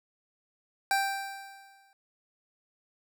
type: tone with exponential decay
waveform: 25% pulse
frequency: 785 Hz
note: G5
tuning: 2 cents sharp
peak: -19 dBFS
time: 0.91-1.93 s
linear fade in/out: 1 ms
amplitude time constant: 220 ms
effects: none